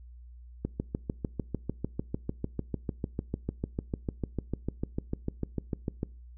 click train, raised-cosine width 3 ms, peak -17 dBFS, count 37, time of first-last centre 0.65-6.031 s, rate 6.69 Hz, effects noise-tail reverb RT60 0.4 s tail -24 dB re dry + added 60 Hz sine -46 dBFS peak until 6.37 s

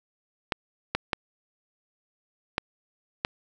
clicks, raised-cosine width 0.3 ms, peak -8 dBFS, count 5, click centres 0.522 / 0.95 / 1.132 / 2.581 / 3.249 s, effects none

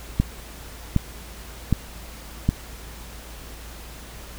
click train, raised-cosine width 5 ms, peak -5 dBFS, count 4, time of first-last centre 0.2-2.49 s, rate 1.31 Hz, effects added 56 Hz sine -40 dBFS peak until 4.38 s + pink hiss -42 dBFS RMS until 4.38 s

